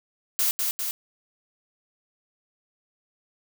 blue noise with echo, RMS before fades -23 dBFS, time 0.39-0.51 s, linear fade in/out 0 ms, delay 200 ms, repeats 2, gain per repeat -3 dB, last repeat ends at 0.91 s, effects none

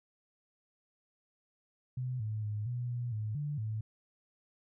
sine tone with pitch steps, 126.7 / 108 / 105.4 / 122.2 / 121.1 / 107.6 / 146.7 / 109 Hz, B2 / A2 / G#2 / B2 / B2 / A2 / D3 / A2, +45 / -32 / +26 / -18 / -34 / -38 / -2 / -16 cents, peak -33 dBFS, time 1.97-3.81 s, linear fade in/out 5 ms, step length 230 ms, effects none

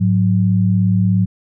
sine tone pair together, 106.1 / 183.08 Hz, G#2 / F#3, +38 / -18 cents, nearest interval major sixth, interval 944 cents, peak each -14 dBFS, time 0-1.26 s, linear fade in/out 20 ms, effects none

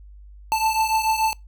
square beating tone pair, 879 / 885.9 Hz, A5 / A5, -2 / +12 cents, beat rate 6.9 Hz, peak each -21 / -25 dBFS, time 0.52-1.33 s, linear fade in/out 0 ms, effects noise-tail reverb RT60 0.2 s tail -25 dB re dry + added 50 Hz sine -41 dBFS peak until 1.47 s

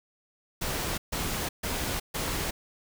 pink noise bursts, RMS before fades -31 dBFS, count 4, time 0.61-2.51 s, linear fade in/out 10 ms, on 370 ms, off 140 ms, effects none

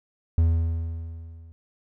triangle tone with level ramp, 82.41 Hz, E2, in tune, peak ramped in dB -13 to -42 dBFS, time 0.38-1.52 s, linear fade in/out 0 ms, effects none

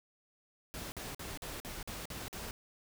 pink noise bursts, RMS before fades -43 dBFS, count 8, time 0.74-2.509 s, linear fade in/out 0 ms, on 180 ms, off 47 ms, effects none

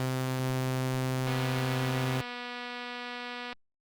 sawtooth tone, 129.6 Hz, C3, 16 cents flat, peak -24 dBFS, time 0-2.21 s, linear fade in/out 0 ms
click train, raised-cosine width 0.3 ms, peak -23 dBFS, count 552, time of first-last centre 1.27-3.528 s, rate 244 Hz
effects Opus 24 kbps

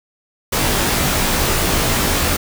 pink noise with comb filter, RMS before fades -17 dBFS, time 0.52-2.37 s, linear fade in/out 10 ms, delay 19 ms, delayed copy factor -1, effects none

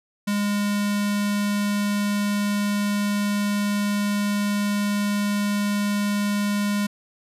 square tone with notch filter, 204.8 Hz, G#3, 24 cents flat, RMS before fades -23 dBFS, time 0.27-6.87 s, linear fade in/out 10 ms, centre 470 Hz, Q 0.7, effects resampled to 32000 Hz

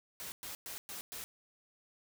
white noise bursts, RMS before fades -44 dBFS, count 5, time 0.2-1.24 s, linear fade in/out 0 ms, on 120 ms, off 110 ms, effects none

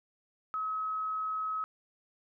sine tone, 1280 Hz, D#6, 49 cents sharp, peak -31 dBFS, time 0.54-1.64 s, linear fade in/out 0 ms, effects none

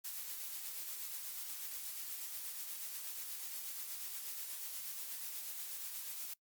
blue noise with tremolo, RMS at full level -43 dBFS, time 0.04-6.34 s, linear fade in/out 10 ms, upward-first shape sine, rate 8.3 Hz, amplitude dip 30%, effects noise-tail reverb RT60 0.1 s tail -22 dB re dry + Opus 48 kbps

